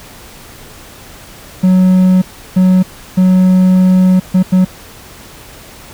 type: tone bursts at uneven times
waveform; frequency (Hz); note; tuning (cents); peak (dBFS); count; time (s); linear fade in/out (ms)
triangle; 185; F#3; 0; -3; 5; 1.63-2.22 / 2.56-2.83 / 3.17-4.2 / 4.34-4.43 / 4.52-4.65; 10
effects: pink hiss -35 dBFS RMS until 5.93 s